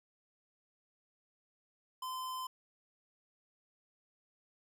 square tone, 1028 Hz, C6, 31 cents flat, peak -39 dBFS, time 2.02-2.47 s, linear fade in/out 5 ms, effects none

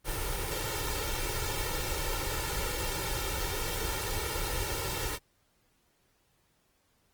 pink noise with comb filter, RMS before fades -33 dBFS, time 0.04-5.19 s, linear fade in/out 50 ms, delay 2.2 ms, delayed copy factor +0.9, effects pink hiss -71 dBFS RMS until 7.13 s + Opus 24 kbps

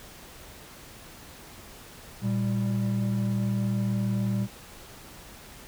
triangle tone pair together, 116.9 / 196.6 Hz, A#2 / G3, +5 / +5 cents, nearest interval major sixth, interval 900 cents, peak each -25 dBFS, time 2.21-4.48 s, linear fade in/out 50 ms, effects pink hiss -47 dBFS RMS until 5.67 s

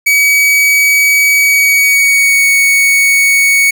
45% pulse tone with pitch glide, 2270 to 2228 Hz, C#7 to C#7, +41 to +8 cents, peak -6 dBFS, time 0.06-3.71 s, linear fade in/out 10 ms, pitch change -33 cents, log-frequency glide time 1.34-2.49 s, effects none

